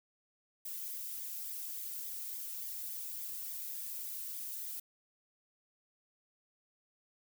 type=noise with flanger; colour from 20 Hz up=violet; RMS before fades=-42 dBFS; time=0.65-4.8 s; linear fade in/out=5 ms; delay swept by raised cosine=0.7 to 1.8 ms; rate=3.5 Hz; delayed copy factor=-0.55; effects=none